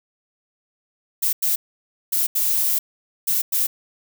violet noise bursts at uneven times, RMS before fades -20 dBFS, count 6, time 1.22-1.33 / 1.42-1.56 / 2.12-2.27 / 2.35-2.79 / 3.27-3.42 / 3.52-3.67 s, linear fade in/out 10 ms, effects none

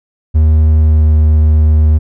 triangle tone with pitch glide, 77.78 to 77.06 Hz, D#2 to D#2, 0 to -16 cents, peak -3 dBFS, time 0.34-1.99 s, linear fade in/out 20 ms, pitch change -16 cents, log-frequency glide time 0.8-1.1 s, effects none

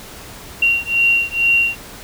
sine beating tone pair, 2755 / 2757.2 Hz, F7 / F7, -24 / -23 cents, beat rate 2.2 Hz, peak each -16 dBFS, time 0.62-1.76 s, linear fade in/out 5 ms, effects pink hiss -36 dBFS RMS until 2.03 s

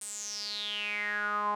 sawtooth tone with band-pass filter sweep, 207.7 Hz, G#3, in tune, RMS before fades -34 dBFS, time 0.01-1.55 s, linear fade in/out 5 ms, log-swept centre 9000 to 940 Hz, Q 8.8, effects none

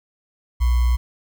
sine tone with sample-and-hold, 60.5 Hz, B1, 35 cents flat, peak -14 dBFS, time 0.6-0.97 s, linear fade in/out 20 ms, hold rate 1050 Hz, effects none

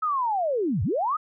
sine linear two-way sweep, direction down then up, 1300 to 77.78 to 1300 Hz, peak -22 dBFS, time 0.02-1.17 s, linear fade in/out 10 ms, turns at 0.83 s, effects none

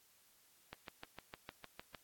click train, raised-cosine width 0.3 ms, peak -29 dBFS, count 9, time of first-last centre 0.73-1.948 s, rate 6.57 Hz, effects white hiss -69 dBFS RMS until 2.03 s + AAC 64 kbps

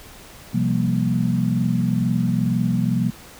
sine tone cluster, 127 / 171.1 / 193.2 / 233 Hz, B2 / F3 / G3 / A#3, +49 / -35 / -25 / -1 cents, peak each -23 dBFS, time 0.53-3.11 s, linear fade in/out 20 ms, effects pink hiss -43 dBFS RMS until 3.39 s

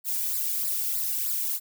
violet noise with flanger, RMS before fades -28 dBFS, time 0.04-1.6 s, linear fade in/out 50 ms, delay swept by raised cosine 0.31 to 1.61 ms, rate 3.2 Hz, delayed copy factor -0.95, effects none

